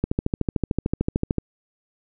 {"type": "click train", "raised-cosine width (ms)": 3, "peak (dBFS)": -8, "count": 19, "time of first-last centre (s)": [0.04, 1.383], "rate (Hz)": 13.4, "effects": []}